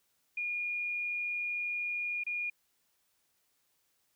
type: tone with dropouts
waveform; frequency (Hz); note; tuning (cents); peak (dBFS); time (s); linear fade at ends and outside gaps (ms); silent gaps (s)
sine; 2431; D#7; -41; -32; 0.37-2.5; 5; 2.237-2.265
effects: white hiss -75 dBFS RMS until 4.15 s